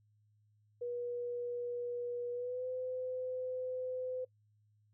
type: tone with pitch glide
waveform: sine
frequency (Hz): 483.9 to 508.8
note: B4 to C5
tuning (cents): -35 to -48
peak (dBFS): -36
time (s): 0.81-4.25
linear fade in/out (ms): 10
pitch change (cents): +87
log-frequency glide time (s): 2.32-2.67
effects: noise-tail reverb RT60 0.1 s tail -23 dB re dry + added 105 Hz sine -68 dBFS peak until 4.93 s